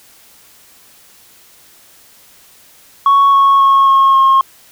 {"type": "tone with pitch steps", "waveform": "sine", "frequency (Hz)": [1111, 1102.1, 1093.2, 1084.4, 1075.6], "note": ["C#6", "C#6", "C#6", "C#6", "C6"], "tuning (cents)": [4, -10, -24, -38, 47], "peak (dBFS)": -4, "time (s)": [3.06, 4.41], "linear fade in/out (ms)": 2, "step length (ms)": 270, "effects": ["tanh soft clip ceiling -4 dBFS", "white hiss -45 dBFS RMS until 4.71 s"]}